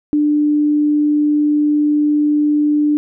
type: tone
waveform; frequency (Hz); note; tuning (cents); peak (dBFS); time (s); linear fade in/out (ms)
sine; 297.1; D4; +20; -11; 0.13-2.97; 0
effects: none